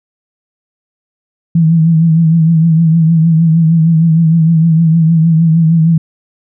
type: tone with vibrato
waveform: sine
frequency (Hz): 163.1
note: E3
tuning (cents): -18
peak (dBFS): -5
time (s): 1.55-5.98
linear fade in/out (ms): 5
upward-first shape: triangle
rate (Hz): 6.5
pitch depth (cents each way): 67
effects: none